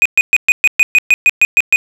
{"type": "tone bursts", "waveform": "triangle", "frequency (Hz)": 2487, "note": "D#7", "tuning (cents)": -1, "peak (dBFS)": -3, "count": 12, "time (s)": [0.02, 1.76], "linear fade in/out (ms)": 0, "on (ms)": 35, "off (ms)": 120, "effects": []}